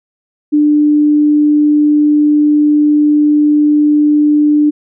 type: tone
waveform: sine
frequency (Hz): 297.6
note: D4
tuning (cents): +23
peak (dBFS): -6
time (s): 0.52-4.71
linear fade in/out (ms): 20
effects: none